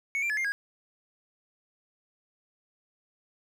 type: tone with pitch steps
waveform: triangle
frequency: 2217 / 2363 / 1712 / 2113 / 1639 Hz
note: C#7 / D7 / A6 / C7 / G#6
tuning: 0 / +10 / -48 / +16 / -23 cents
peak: -25 dBFS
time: 0.15-0.52 s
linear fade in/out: 0 ms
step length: 74 ms
effects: none